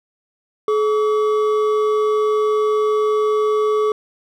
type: tone pair together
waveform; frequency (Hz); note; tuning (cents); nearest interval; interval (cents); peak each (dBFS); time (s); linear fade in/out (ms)
triangle; 427.4 / 1141; G#4 / C#6; +50 / +50; octave + perfect fourth; 1700; -13 / -21; 0.68-3.92; 2
effects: none